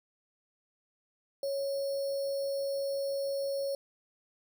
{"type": "tone with sample-and-hold", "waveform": "sine", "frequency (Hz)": 553, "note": "C#5", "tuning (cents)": -4, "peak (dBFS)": -30, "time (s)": [1.43, 3.75], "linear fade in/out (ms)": 2, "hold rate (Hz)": 4900, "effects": []}